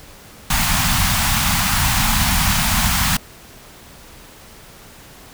pink band-stop noise, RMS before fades -17 dBFS, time 0.5-3.17 s, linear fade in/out 5 ms, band 240 to 730 Hz, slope 48 dB/octave, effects pink hiss -42 dBFS RMS until 5.33 s

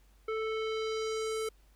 square tone with low-pass filter sweep, 439.9 Hz, A4, in tune, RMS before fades -34 dBFS, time 0.28-1.49 s, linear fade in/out 5 ms, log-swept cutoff 1900 to 11000 Hz, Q 1.5, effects added 49 Hz sine -59 dBFS peak until 1.75 s + pink hiss -69 dBFS RMS until 1.75 s

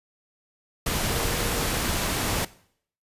sine tone in noise, 469.7 Hz, A#4, 13 cents sharp, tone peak -35 dBFS, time 1.1-1.68 s, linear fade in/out 5 ms, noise pink, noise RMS -26 dBFS, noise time 0.86-2.45 s, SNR -12 dB, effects noise-tail reverb RT60 0.6 s tail -19 dB re dry + resampled to 32000 Hz

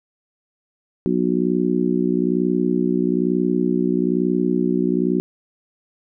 harmonic tone, 61.1 Hz, B1, 18 cents flat, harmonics 3 / 4 / 5 / 6, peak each -22 / -22 / -22 / -22 dBFS, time 1.06-5.2 s, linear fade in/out 0 ms, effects none

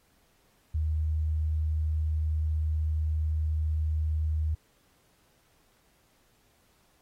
sine tone, 77.78 Hz, D#2, in tune, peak -25 dBFS, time 0.74-4.55 s, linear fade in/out 10 ms, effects pink hiss -67 dBFS RMS until 7.01 s + AAC 48 kbps

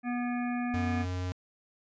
harmonic tone, 243.5 Hz, B3, 24 cents flat, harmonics 1 / 3 / 5 / 7 / 9 / 10, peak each -30 / -38 / -44 / -42 / -48 / -46 dBFS, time 0.03-1.06 s, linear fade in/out 50 ms
square tone, 90.9 Hz, F#2, 30 cents flat, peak -32 dBFS, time 0.74-1.32 s, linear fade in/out 0 ms
effects resampled to 16000 Hz

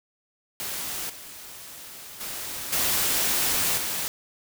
white noise with level steps, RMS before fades -32 / -42 / -34 / -24 / -29 dBFS, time 0.6-4.08 s, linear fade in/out 0 ms, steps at 1.09 / 2.2 / 2.72 / 3.77 s, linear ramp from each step 10 ms, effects none

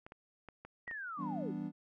clicks, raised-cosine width 0.5 ms, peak -34 dBFS, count 6, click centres 0.065 / 0.121 / 0.487 / 0.65 / 0.878 / 0.912 s
sine linear sweep, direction down, 1949 to 329.6 Hz, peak -40 dBFS, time 0.87-1.52 s, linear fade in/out 10 ms
triangle chord, E minor seventh, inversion none, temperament equal, 164.81 / 196 / 246.9 / 293.7 Hz, E3 / G3 / B3 / D4, 0 / 0 / 0 / 0 cents, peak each -42 / -40 / -41 / -40 dBFS, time 1.17-1.72 s, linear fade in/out 50 ms
effects none

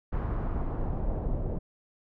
brown noise with low-pass filter sweep, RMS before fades -30 dBFS, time 0.12-1.59 s, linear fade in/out 10 ms, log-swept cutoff 1300 to 570 Hz, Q 1.4, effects none

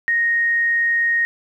sine tone, 1864.7 Hz, A#6, in tune, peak -15 dBFS, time 0.08-1.25 s, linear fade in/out 0 ms, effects 9-bit

